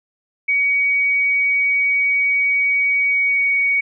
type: tone with pitch glide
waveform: sine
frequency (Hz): 2255 to 2242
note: C#7 to C#7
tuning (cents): +29 to +19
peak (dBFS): -14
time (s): 0.48-3.81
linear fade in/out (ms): 10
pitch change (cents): -10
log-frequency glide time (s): 3.05-3.45
effects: none